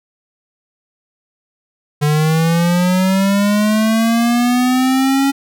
square linear sweep, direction up, 146.83 to 277.2 Hz, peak -12 dBFS, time 2.01-5.32 s, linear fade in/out 20 ms, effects none

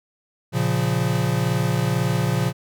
square chord, Bb minor, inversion none, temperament equal, 116.54 / 138.59 / 174.61 Hz, Bb2 / Db3 / F3, 0 / 0 / 0 cents, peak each -24 / -24 / -25 dBFS, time 0.52-2.53 s, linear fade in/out 50 ms, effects none

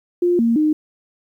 sine tone with pitch steps, 352 / 231.5 / 306.5 Hz, F4 / A#3 / D#4, +14 / -12 / -26 cents, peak -13 dBFS, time 0.22-0.73 s, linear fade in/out 5 ms, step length 170 ms, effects 9-bit

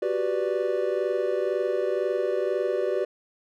triangle chord, G major seventh, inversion third, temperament equal, 370 / 392 / 493.9 / 587.3 Hz, F#4 / G4 / B4 / D5, 0 / 0 / 0 / 0 cents, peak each -27 dBFS, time 0.02-3.05 s, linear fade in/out 5 ms, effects none

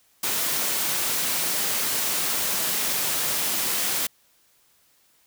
white high-pass noise, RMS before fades -25 dBFS, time 0.23-4.07 s, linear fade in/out 5 ms, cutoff 120 Hz, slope 24 dB/octave, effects white hiss -62 dBFS RMS until 5.26 s

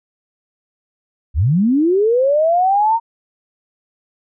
sine linear sweep, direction up, 57.7 to 932.3 Hz, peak -11 dBFS, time 1.34-3 s, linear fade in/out 50 ms, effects none

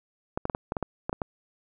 clicks, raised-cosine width 1 ms, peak -14 dBFS, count 10, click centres 0.375 / 0.454 / 0.498 / 0.549 / 0.721 / 0.768 / 0.827 / 1.095 / 1.129 / 1.218 s, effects none

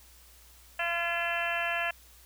harmonic tone with a mistuned harmonic, 341.9 Hz, F4, 37 cents flat, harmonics 2 / 3 / 4 / 5 / 6 / 7 / 8 / 9, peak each -34 / -40 / -38 / -33 / -40 / -40 / -34 / -42 dBFS, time 0.79-1.91 s, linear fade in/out 5 ms, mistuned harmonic 8, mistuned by -30 cents, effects added 60 Hz sine -57 dBFS peak until 2.25 s + white hiss -57 dBFS RMS until 2.25 s

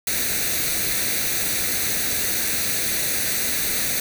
white noise with comb filter, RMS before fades -23 dBFS, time 0.07-4 s, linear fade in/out 2 ms, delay 0.48 ms, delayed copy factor +0.65, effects none

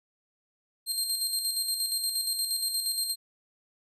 20% pulse tone with tremolo, 4186 Hz, C8, in tune, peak -20 dBFS, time 0.86-3.16 s, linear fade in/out 50 ms, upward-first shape square, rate 8.5 Hz, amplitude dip 45%, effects resampled to 32000 Hz

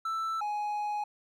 triangle tone pair in turn, 1325 / 834.7 Hz, E6 / G#5, +9 / +9 cents, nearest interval minor sixth, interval 800 cents, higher first, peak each -28 dBFS, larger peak neither, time 0.05-0.41 / 0.41-1.04 s, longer second, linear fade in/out 5 ms, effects none

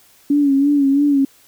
sine tone with vibrato, 281.7 Hz, C#4, 28 cents sharp, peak -11 dBFS, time 0.3-1.25 s, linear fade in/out 5 ms, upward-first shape sine, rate 3 Hz, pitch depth 59 cents each way, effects white hiss -51 dBFS RMS until 1.47 s

